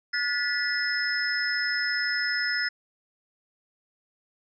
sine tone cluster, 1446 / 1731 / 1963 / 5180 Hz, F#6 / A6 / B6 / E8, -40 / -29 / -11 / -31 cents, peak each -30 dBFS, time 0.13-2.69 s, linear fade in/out 10 ms, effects none

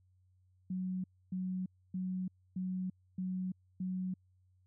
sine tone bursts, 185 Hz, F#3, in tune, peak -34 dBFS, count 6, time 0.7-4.14 s, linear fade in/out 5 ms, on 340 ms, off 280 ms, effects added 92 Hz sine -66 dBFS peak until 4.66 s

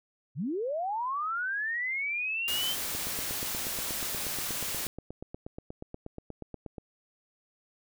sine linear sweep, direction up, 110 to 3157 Hz, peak -29 dBFS, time 0.35-2.76 s, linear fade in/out 50 ms
white noise, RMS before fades -34 dBFS, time 2.48-4.87 s, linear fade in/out 0 ms
click train, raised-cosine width 2 ms, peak -26 dBFS, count 33, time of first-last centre 2.95-6.782 s, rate 8.35 Hz
effects none

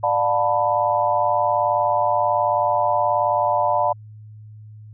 sine chord, B half-diminished seventh, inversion first, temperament just, 592.7 / 711.2 / 889 / 987.8 Hz, D5 / F5 / A5 / B5, +16 / +31 / +18 / 0 cents, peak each -22 dBFS, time 0.03-3.93 s, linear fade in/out 10 ms, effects added 107 Hz sine -38 dBFS peak until 4.93 s

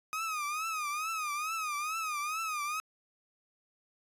30% pulse tone with vibrato, 1244.5 Hz, D#6, in tune, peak -30 dBFS, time 0.13-2.8 s, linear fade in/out 0 ms, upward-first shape triangle, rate 2.3 Hz, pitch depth 130 cents each way, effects resampled to 32000 Hz

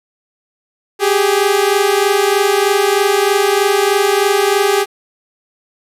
sawtooth tone pair together, 390 / 413.2 Hz, G4 / G#4, -9 / -9 cents, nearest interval minor second, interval 100 cents, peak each -10 dBFS, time 0.99-4.86 s, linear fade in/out 50 ms, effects resampled to 32000 Hz + 7-bit

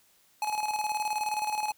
square tone with tremolo, 848 Hz, G#5, 36 cents sharp, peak -27 dBFS, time 0.42-1.72 s, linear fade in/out 2 ms, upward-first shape square, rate 19 Hz, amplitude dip 55%, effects white hiss -64 dBFS RMS until 1.77 s

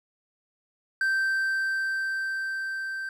triangle tone with level ramp, 1561 Hz, G6, 8 cents flat, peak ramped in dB -20 to -29 dBFS, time 1.01-3.09 s, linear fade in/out 2 ms, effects none

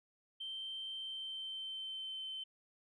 sine tone with pitch glide, 3124 to 3081 Hz, G7 to G7, -7 to -31 cents, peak -40 dBFS, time 0.4-2.44 s, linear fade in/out 10 ms, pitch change -24 cents, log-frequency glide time 0.93-2.24 s, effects tanh soft clip ceiling -36 dBFS

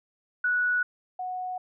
sine tone pair in turn, 1471 / 735.5 Hz, F#6 / F#5, -11 / -11 cents, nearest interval octave, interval 1200 cents, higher first, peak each -22 / -30 dBFS, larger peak first, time 0.44-0.83 / 1.19-1.58 s, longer neither, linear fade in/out 5 ms, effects none

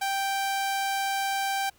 sawtooth tone, 784 Hz, G5, in tune, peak -22 dBFS, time 0.01-1.7 s, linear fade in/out 10 ms, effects pink hiss -61 dBFS RMS until 1.78 s

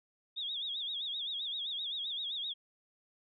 sine tone with vibrato, 3520 Hz, A7, in tune, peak -35 dBFS, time 0.36-2.54 s, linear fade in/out 20 ms, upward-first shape sine, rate 7.7 Hz, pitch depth 140 cents each way, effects none

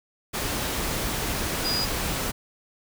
sine tone in noise, 4900 Hz, D#8, 27 cents flat, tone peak -25 dBFS, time 1.64-1.86 s, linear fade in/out 20 ms, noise pink, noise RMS -28 dBFS, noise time 0.33-2.32 s, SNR 0 dB, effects none

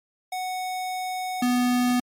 square tone pair in turn, 740 / 246.9 Hz, F#5 / B3, 0 / 0 cents, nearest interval octave + perfect fifth, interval 1900 cents, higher first, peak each -28 / -20 dBFS, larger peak second, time 0.32-1.42 / 1.42-2 s, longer first, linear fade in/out 5 ms, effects MP3 64 kbps

